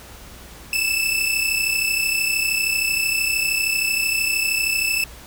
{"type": "tone pair together", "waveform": "sawtooth", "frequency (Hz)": [2618, 2651], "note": ["E7", "E7"], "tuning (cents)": [-13, 9], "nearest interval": "unison", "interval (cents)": 22, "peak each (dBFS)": [-18, -19], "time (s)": [0.73, 5.04], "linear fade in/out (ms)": 2, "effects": ["added 60 Hz sine -45 dBFS peak until 5.26 s", "pink hiss -42 dBFS RMS until 5.26 s"]}